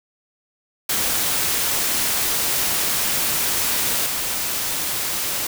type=noise with level steps; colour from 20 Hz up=white; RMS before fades=-21 / -24 dBFS; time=0.89-5.47 s; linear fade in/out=5 ms; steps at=4.06 s; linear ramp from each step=5 ms; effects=none